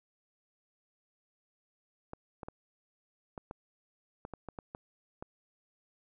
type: clicks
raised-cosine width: 1 ms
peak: -27 dBFS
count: 11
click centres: 2.134 / 2.432 / 2.485 / 3.378 / 3.511 / 4.251 / 4.337 / 4.487 / 4.588 / 4.749 / 5.225 s
effects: none